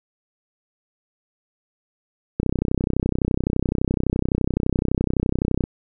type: click train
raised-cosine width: 3 ms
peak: -7 dBFS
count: 104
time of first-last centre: 2.4-5.639 s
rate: 31.8 Hz
effects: none